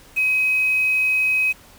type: tone with quantisation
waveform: sine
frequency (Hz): 2532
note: D#7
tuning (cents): +30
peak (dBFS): -16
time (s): 0.16-1.53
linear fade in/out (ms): 20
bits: 6
effects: pink hiss -48 dBFS RMS until 1.78 s